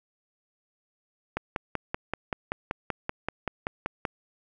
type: click train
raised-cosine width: 0.5 ms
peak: -13 dBFS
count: 15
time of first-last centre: 1.37-4.052 s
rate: 5.22 Hz
effects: none